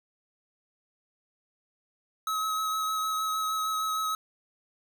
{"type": "tone with vibrato", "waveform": "square", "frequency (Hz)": 1281, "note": "E6", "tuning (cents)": -50, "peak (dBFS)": -28, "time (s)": [2.27, 4.15], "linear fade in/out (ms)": 2, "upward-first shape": "triangle", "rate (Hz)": 6.5, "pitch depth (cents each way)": 17, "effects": ["9-bit"]}